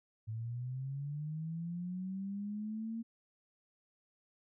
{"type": "linear sweep", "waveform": "sine", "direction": "up", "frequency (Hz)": [108.3, 230], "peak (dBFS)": -37, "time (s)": [0.27, 3.03], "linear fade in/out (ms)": 20, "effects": []}